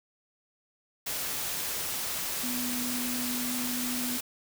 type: tone in noise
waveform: sine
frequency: 246.9 Hz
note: B3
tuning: in tune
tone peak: -33 dBFS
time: 2.43-4.18 s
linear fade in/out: 10 ms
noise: white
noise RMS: -33 dBFS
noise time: 1.06-4.21 s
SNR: -3 dB
effects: none